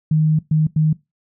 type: tone bursts at uneven times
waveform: sine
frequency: 155.56 Hz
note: D#3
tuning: in tune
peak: -12 dBFS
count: 3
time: 0.11-0.39 / 0.51-0.67 / 0.76-0.93 s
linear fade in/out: 5 ms
effects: noise-tail reverb RT60 0.2 s tail -20 dB re dry